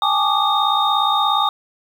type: tone cluster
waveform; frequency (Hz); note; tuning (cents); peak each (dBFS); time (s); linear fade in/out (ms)
sine; 807 / 864 / 1156 / 1216 / 3685; G#5 / A5 / D6 / D#6 / A#7; -50 / -32 / -28 / -40 / -21; -21; 0.02-1.49; 2
effects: 7-bit